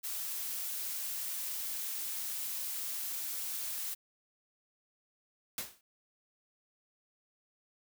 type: noise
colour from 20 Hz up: blue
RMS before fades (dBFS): -38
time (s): 0.03-3.95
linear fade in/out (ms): 20
type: noise with exponential decay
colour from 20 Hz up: white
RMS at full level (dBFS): -34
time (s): 5.58-5.81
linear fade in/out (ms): 1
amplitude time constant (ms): 50
effects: none